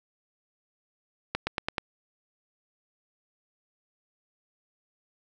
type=accelerating click train; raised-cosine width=0.3 ms; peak=-11 dBFS; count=5; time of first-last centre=1.35-1.782 s; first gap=120 ms; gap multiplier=0.93; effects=none